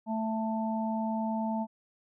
harmonic tone, 221.3 Hz, A3, 10 cents sharp, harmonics 1 / 3 / 4, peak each -30 / -37 / -35 dBFS, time 0.06-1.67 s, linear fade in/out 50 ms, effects none

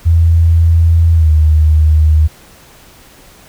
sine tone with pitch glide, 83 to 77.44 Hz, E2 to D#2, +12 to -8 cents, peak -5 dBFS, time 0.05-2.28 s, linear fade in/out 20 ms, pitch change -120 cents, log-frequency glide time 1.14-1.3 s, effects pink hiss -41 dBFS RMS until 3.48 s

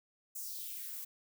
violet noise with high-pass filter sweep, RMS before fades -43 dBFS, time 0.35-1.05 s, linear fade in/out 10 ms, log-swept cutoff 7600 to 930 Hz, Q 2.6, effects none

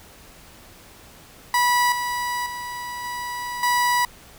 30% pulse tone with level steps, 977 Hz, B5, 19 cents flat, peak -14 / -21 / -27 / -25 / -15 dBFS, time 1.54-4.05 s, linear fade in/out 2 ms, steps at 1.92 / 2.46 / 3.04 / 3.63 s, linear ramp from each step 2 ms, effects pink hiss -47 dBFS RMS until 4.38 s

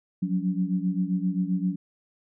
sine tone cluster, 179.9 / 187.5 / 284.1 Hz, F#3 / F#3 / C#4, -48 / +23 / +43 cents, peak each -26 / -27 / -33 dBFS, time 0.22-1.76 s, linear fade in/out 10 ms, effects none

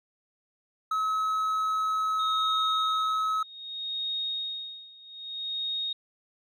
triangle tone, 1285 Hz, E6, 45 cents flat, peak -23 dBFS, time 0.91-3.43 s, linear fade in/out 5 ms
sine tone with tremolo, 3729 Hz, A#7, in tune, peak -28 dBFS, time 2.19-5.93 s, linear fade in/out 5 ms, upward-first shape sine, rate 0.63 Hz, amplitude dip 90%
effects none

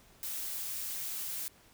blue noise, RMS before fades -38 dBFS, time 0.23-1.48 s, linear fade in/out 0 ms, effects pink hiss -61 dBFS RMS until 1.73 s

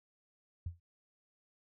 sine tone with exponential decay, 86 Hz, F2, 26 cents flat, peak -33 dBFS, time 0.66-0.8 s, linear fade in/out 5 ms, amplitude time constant 29 ms, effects none

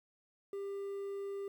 triangle tone with quantisation, 397.2 Hz, G4, 23 cents sharp, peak -36 dBFS, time 0.53-1.48 s, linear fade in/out 2 ms, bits 11, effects none

